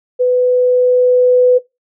sine tone with level ramp, 499 Hz, B4, 18 cents sharp, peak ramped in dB -9 to -5 dBFS, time 0.19-1.59 s, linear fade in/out 20 ms, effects noise-tail reverb RT60 0.2 s tail -19 dB re dry

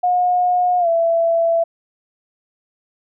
sine tone with pitch glide, 720 to 667.9 Hz, F#5 to E5, -47 to +23 cents, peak -13 dBFS, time 0.03-1.64 s, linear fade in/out 10 ms, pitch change -130 cents, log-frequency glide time 0.79-0.88 s, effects none

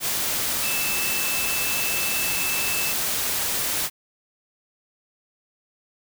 sine tone in noise, 2637 Hz, E7, in tune, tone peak -28 dBFS, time 0.61-2.95 s, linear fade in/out 50 ms, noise white, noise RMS -25 dBFS, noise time 0-3.9 s, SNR -6 dB, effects none

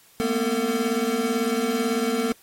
square tone cluster, 213.9 / 232 / 250 / 451.5 Hz, A3 / A#3 / B3 / A4, -49 / -8 / +21 / +45 cents, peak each -34 / -28 / -28 / -26 dBFS, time 0.2-2.32 s, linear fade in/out 0 ms, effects white hiss -55 dBFS RMS until 2.42 s + AAC 48 kbps

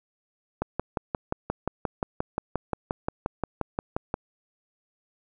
click train, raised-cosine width 1 ms, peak -12 dBFS, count 21, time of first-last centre 0.62-4.141 s, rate 5.68 Hz, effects none

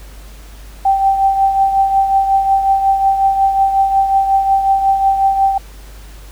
sine tone with tremolo, 780 Hz, G5, 9 cents flat, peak -7 dBFS, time 0.85-5.58 s, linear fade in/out 5 ms, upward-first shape triangle, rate 5.5 Hz, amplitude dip 60%, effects added 50 Hz sine -33 dBFS peak until 6.31 s + pink hiss -42 dBFS RMS until 6.31 s

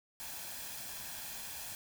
white noise with comb filter, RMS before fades -44 dBFS, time 0.2-1.75 s, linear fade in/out 0 ms, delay 1.2 ms, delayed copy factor +0.5, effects none

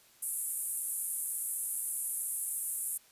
white band-pass noise, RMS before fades -36 dBFS, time 0.22-2.98 s, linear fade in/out 10 ms, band 8700 to 12000 Hz, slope 48 dB/octave, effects white hiss -62 dBFS RMS until 3.11 s + resampled to 32000 Hz

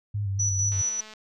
sine tone with vibrato, 100.3 Hz, G2, 40 cents sharp, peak -25 dBFS, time 0.14-0.82 s, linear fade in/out 10 ms, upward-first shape square, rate 4.2 Hz, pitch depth 45 cents each way
sine tone with tremolo, 5920 Hz, F#8, in tune, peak -23 dBFS, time 0.39-1.01 s, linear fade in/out 10 ms, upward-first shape square, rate 5 Hz, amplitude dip 40%
click train, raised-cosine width 0.2 ms, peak -28 dBFS, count 91, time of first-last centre 0.72-1.137 s, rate 216 Hz
effects none

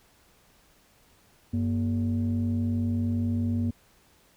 sine tone pair together, 96 / 236.7 Hz, G2 / A#3, -36 / +27 cents, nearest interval octave + major third, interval 1563 cents, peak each -25 dBFS, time 1.53-3.71 s, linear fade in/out 10 ms, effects tanh soft clip ceiling -20 dBFS + pink hiss -61 dBFS RMS until 4.36 s

